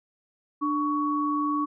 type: tone pair together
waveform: sine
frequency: 296.7 / 1120.2 Hz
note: D4 / C#6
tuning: +18 / +18 cents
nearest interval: octave + major seventh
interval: 2300 cents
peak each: -26 dBFS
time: 0.61-1.66 s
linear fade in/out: 20 ms
effects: none